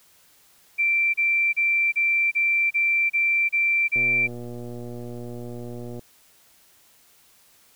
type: tone bursts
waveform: sine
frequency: 2349 Hz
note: D7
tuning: in tune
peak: -18 dBFS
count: 9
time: 0.78-4.276 s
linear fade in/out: 20 ms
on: 360 ms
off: 32 ms
type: click train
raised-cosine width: 2 ms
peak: -24 dBFS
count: 245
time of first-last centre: 3.96-5.993 s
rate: 120 Hz
effects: white hiss -57 dBFS RMS until 7.75 s